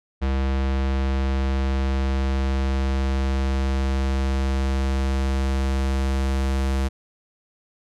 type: tone with low-pass filter sweep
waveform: square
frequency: 66.9 Hz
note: C2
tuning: 39 cents sharp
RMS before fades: -22 dBFS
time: 0.21-6.89 s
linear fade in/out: 20 ms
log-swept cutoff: 3800 to 10000 Hz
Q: 0.72
effects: none